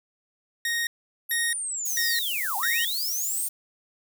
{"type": "tone bursts", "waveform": "sawtooth", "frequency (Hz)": 1864.7, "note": "A#6", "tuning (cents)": 0, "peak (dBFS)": -21, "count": 4, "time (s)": [0.65, 2.85], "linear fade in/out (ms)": 2, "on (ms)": 220, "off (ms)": 440}
{"type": "linear two-way sweep", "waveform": "sine", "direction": "down then up", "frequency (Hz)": [11550, 740, 9000], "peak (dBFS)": -28, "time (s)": [1.29, 3.48], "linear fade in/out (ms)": 10, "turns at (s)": 2.57}
{"type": "high-pass noise", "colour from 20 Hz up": "white", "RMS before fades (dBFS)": -31, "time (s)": [1.85, 3.49], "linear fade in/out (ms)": 10, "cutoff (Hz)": 9700, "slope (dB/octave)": 12}
{"effects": []}